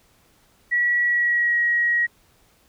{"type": "tone with pitch glide", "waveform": "sine", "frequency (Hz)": [1931, 1900], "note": ["B6", "A#6"], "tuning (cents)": [-39, 33], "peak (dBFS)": -17, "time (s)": [0.71, 2.07], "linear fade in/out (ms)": 20, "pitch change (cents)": -28, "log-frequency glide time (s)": [1.05, 1.57], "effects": ["pink hiss -59 dBFS RMS until 2.68 s"]}